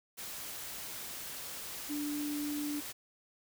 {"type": "tone in noise", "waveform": "sine", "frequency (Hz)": 293.7, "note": "D4", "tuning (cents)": 0, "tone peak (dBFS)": -34, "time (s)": [1.89, 2.81], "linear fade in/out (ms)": 20, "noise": "white", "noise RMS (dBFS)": -43, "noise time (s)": [0.17, 2.93], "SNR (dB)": 6, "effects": []}